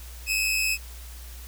sawtooth tone pair together, 2531 / 2630 Hz, D#7 / E7, +29 / -5 cents, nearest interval minor second, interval 66 cents, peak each -22 / -23 dBFS, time 0.26-0.78 s, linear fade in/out 50 ms, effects added 60 Hz sine -39 dBFS peak until 1.47 s + white hiss -47 dBFS RMS until 1.47 s

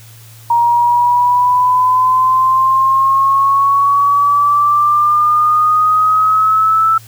sine exponential sweep, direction up, 939 to 1323 Hz, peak -8 dBFS, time 0.5-6.98 s, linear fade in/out 5 ms, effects added 113 Hz sine -37 dBFS peak until 7.07 s + white hiss -42 dBFS RMS until 7.07 s

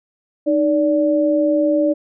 sine tone pair together, 307.7 / 580 Hz, D#4 / D5, -19 / -22 cents, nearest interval major seventh, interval 1097 cents, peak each -16 dBFS, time 0.46-1.94 s, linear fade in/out 20 ms, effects none

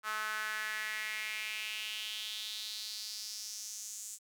sawtooth tone with high-pass filter sweep, 215 Hz, A3, 40 cents flat, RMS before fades -40 dBFS, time 0.03-4.19 s, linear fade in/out 50 ms, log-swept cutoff 1300 to 7500 Hz, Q 3.8, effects none

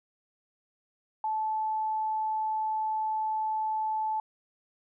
sine tone, 870 Hz, A5, 20 cents flat, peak -27 dBFS, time 1.24-4.2 s, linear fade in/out 2 ms, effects none

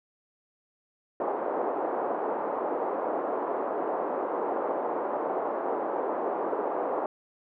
pink band-pass noise, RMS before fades -30 dBFS, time 1.2-7.06 s, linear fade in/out 2 ms, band 360 to 1000 Hz, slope 24 dB/octave, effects none

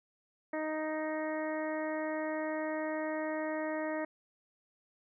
harmonic tone, 311.1 Hz, D#4, in tune, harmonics 1 / 2 / 3 / 4 / 5 / 6 / 7, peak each -37 / -36 / -43 / -47 / -49 / -43 / -50 dBFS, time 0.53-4.05 s, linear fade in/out 5 ms, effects none

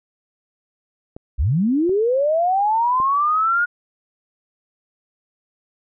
clicks, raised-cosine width 2 ms, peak -21 dBFS, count 3, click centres 1.165 / 1.894 / 3.001 s
sine linear sweep, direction up, 49.98 to 1447 Hz, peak -15 dBFS, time 1.38-3.66 s, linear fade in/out 20 ms
effects none

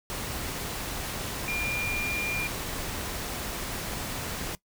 sine tone in noise, 2400 Hz, D7, 37 cents sharp, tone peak -29 dBFS, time 1.48-2.47 s, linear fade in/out 0 ms, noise pink, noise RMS -34 dBFS, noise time 0.1-4.55 s, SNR +2 dB, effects noise-tail reverb RT60 0.1 s tail -19 dB re dry

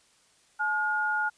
sine tone pair together, 855.4 / 1429 Hz, A5 / F6, -49 / +39 cents, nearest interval major sixth, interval 888 cents, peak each -30 / -26 dBFS, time 0.59-1.3 s, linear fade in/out 20 ms, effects white hiss -63 dBFS RMS until 1.37 s + resampled to 22050 Hz

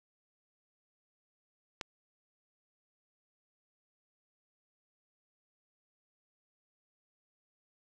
click, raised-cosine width 0.2 ms, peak -19 dBFS, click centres 1.812 s, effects none

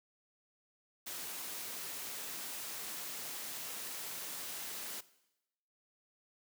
white noise, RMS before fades -43 dBFS, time 1.06-5.01 s, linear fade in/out 10 ms, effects noise-tail reverb RT60 0.9 s tail -18 dB re dry + high-pass 150 Hz 12 dB/octave

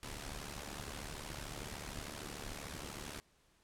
pink noise with amplitude modulation, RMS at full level -42 dBFS, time 0.03-3.2 s, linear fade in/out 0 ms, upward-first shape sine, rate 73.2 Hz, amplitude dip 75%, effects pink hiss -71 dBFS RMS until 3.63 s + low-pass 11000 Hz 12 dB/octave

